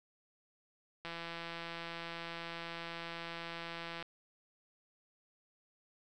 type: click train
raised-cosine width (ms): 0.3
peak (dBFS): -27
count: 501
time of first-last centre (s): 1.05-4.026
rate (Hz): 168
effects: none